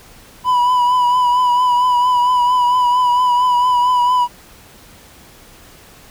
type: tone with vibrato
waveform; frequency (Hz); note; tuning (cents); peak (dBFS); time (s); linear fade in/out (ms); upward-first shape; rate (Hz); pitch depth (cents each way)
triangle; 987.8; B5; 0; -9; 0.44-4.28; 50; triangle; 4.4; 40
effects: pink hiss -43 dBFS RMS until 6.1 s